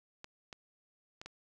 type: clicks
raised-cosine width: 0.2 ms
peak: -28 dBFS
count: 4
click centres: 0.244 / 0.528 / 1.215 / 1.26 s
effects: none